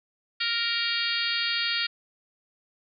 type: harmonic tone with a mistuned harmonic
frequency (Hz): 466.2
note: A#4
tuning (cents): 0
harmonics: 3 / 4 / 5 / 6 / 7 / 8 / 9 / 10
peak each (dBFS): -33 / -33 / -33 / -33 / -33 / -33 / -33 / -33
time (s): 0.4-1.87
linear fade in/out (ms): 10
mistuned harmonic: 9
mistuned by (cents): +35
effects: none